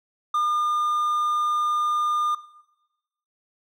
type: tone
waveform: triangle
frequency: 1209 Hz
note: D6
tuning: 50 cents sharp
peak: -18 dBFS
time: 0.34-2.35 s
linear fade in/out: 5 ms
effects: noise-tail reverb RT60 1.0 s tail -18 dB re dry